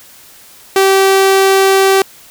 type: tone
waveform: sawtooth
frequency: 386.9 Hz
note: G4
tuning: 23 cents flat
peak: -3 dBFS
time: 0.76-2.02 s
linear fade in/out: 2 ms
effects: white hiss -40 dBFS RMS until 2.3 s